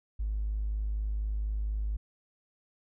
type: tone with tanh clipping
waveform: triangle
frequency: 52.1 Hz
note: G#1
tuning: 6 cents sharp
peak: -28 dBFS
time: 0.19-1.97 s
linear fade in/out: 10 ms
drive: 1 dB
effects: none